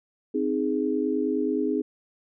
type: chord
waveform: sine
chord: Ab major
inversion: first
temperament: equal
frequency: 261.6 / 311.1 / 415.3 Hz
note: C4 / Eb4 / Ab4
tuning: 0 / 0 / 0 cents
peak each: -27 dBFS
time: 0.34-1.82 s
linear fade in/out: 10 ms
effects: none